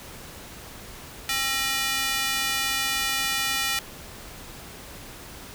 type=tone with high-pass filter; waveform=square; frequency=268.2 Hz; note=C4; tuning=43 cents sharp; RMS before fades=-26 dBFS; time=1.29-3.79 s; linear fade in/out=2 ms; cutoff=2100 Hz; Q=0.91; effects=pink hiss -42 dBFS RMS until 5.54 s